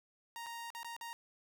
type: tone with dropouts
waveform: sawtooth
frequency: 932.3 Hz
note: A#5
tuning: in tune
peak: -39 dBFS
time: 0.36-1.13 s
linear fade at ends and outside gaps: 0 ms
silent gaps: 0.462-0.466 / 0.703-0.749 / 0.831-0.846 / 0.965-1.011 s
effects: none